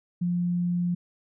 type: tone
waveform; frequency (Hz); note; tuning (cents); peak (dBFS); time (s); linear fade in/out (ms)
sine; 175.7; F3; +11; -23; 0.21-0.95; 10
effects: none